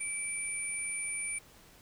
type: tone pair together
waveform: sine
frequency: 2306 / 9202 Hz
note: D7 / D9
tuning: -32 / -36 cents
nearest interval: 2 octaves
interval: 2396 cents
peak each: -38 / -35 dBFS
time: 0-1.39 s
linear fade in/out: 10 ms
effects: pink hiss -58 dBFS RMS until 1.81 s

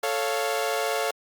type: chord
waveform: sawtooth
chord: A augmented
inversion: none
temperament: equal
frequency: 440 / 554.4 / 698.5 Hz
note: A4 / C#5 / E#5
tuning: 0 / 0 / 0 cents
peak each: -25 dBFS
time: 0.03-1.11 s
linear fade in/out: 5 ms
effects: Opus 48 kbps

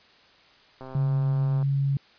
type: click train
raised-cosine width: 1 ms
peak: -27 dBFS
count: 108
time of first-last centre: 0.81-1.627 s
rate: 131 Hz
type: tone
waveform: sine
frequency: 138.59 Hz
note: C#3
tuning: in tune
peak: -21 dBFS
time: 0.95-1.97 s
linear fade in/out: 2 ms
effects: white hiss -56 dBFS RMS until 2.18 s + resampled to 11025 Hz

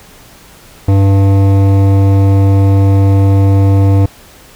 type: tone with hard clipping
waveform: sine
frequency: 98 Hz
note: G2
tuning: in tune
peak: -7 dBFS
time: 0.88-4.06 s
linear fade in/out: 5 ms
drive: 14 dB
effects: pink hiss -39 dBFS RMS until 4.55 s

